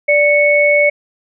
sine tone pair together, 586 / 2212 Hz, D5 / C#7, -4 / -4 cents, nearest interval octave + major seventh, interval 2300 cents, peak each -11 dBFS, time 0.08-0.9 s, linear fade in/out 10 ms, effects none

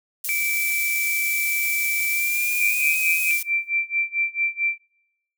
pink high-pass noise, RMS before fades -28 dBFS, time 0.24-3.43 s, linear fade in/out 5 ms, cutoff 10000 Hz, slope 12 dB/octave
triangle tone with pitch glide, 2321 to 2516 Hz, D7 to D#7, -21 to +19 cents, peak -20 dBFS, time 0.29-3.31 s, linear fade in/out 0 ms, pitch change +140 cents, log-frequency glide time 2.09-2.94 s
sine tone with tremolo, 2349 Hz, D7, in tune, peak -18 dBFS, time 2.6-4.78 s, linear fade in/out 10 ms, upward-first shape sine, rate 4.5 Hz, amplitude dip 95%
effects noise-tail reverb RT60 0.9 s tail -25 dB re dry

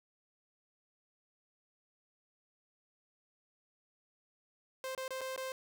sawtooth tone with dropouts, 523.3 Hz, C5, in tune, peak -34 dBFS, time 4.84-5.52 s, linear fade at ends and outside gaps 1 ms, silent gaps 4.95-4.977 / 5.08-5.106 / 5.209-5.214 / 5.362-5.377 s, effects none

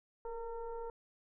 sine tone with frequency modulation, 466.2 Hz, A#4, in tune, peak -39 dBFS, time 0.25-0.9 s, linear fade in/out 2 ms, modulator 449 Hz, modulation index 1, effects none

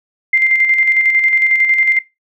sine tone with tremolo, 2093 Hz, C7, in tune, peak -8 dBFS, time 0.33-1.99 s, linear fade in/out 5 ms, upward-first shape square, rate 11 Hz, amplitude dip 40%, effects noise-tail reverb RT60 0.2 s tail -17 dB re dry

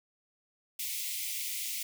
white high-pass noise, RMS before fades -36 dBFS, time 0.79-1.83 s, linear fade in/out 5 ms, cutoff 2000 Hz, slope 96 dB/octave, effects none

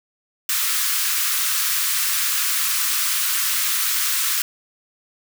white high-pass noise, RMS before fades -21 dBFS, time 0.49-4.42 s, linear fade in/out 2 ms, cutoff 1100 Hz, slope 48 dB/octave, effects none

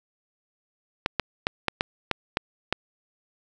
clicks, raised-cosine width 0.3 ms, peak -6 dBFS, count 8, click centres 1.061 / 1.197 / 1.469 / 1.683 / 1.809 / 2.113 / 2.371 / 2.726 s, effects none

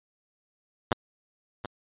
5% pulse tone with echo, 120.5 Hz, B2, 42 cents flat, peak -9 dBFS, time 0.91-0.93 s, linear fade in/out 5 ms, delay 730 ms, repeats 1, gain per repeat -11 dB, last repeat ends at 1.66 s, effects resampled to 8000 Hz

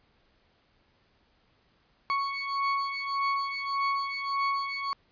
35% pulse beating tone pair, 1108.7 / 1110.4 Hz, C#6 / C#6, 0 / +3 cents, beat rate 1.7 Hz, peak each -29 dBFS, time 2.1-4.93 s, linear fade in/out 0 ms, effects pink hiss -67 dBFS RMS until 5.11 s + resampled to 11025 Hz

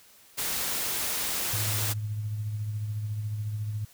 white noise, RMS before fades -30 dBFS, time 0.37-1.94 s, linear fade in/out 20 ms
sine tone with tremolo, 106.2 Hz, G#2, 39 cents sharp, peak -27 dBFS, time 1.53-3.85 s, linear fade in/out 5 ms, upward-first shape triangle, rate 14 Hz, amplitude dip 45%
effects white hiss -56 dBFS RMS until 3.93 s

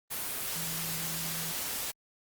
sine tone in noise, 163.9 Hz, E3, 10 cents flat, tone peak -41 dBFS, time 0.55-1.53 s, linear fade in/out 20 ms, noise white, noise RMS -35 dBFS, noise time 0.1-1.92 s, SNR -9 dB, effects Opus 32 kbps

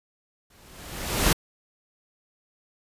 pink noise with exponential growth, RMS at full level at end -18 dBFS, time 0.5-1.33 s, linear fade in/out 5 ms, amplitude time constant 180 ms, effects resampled to 32000 Hz

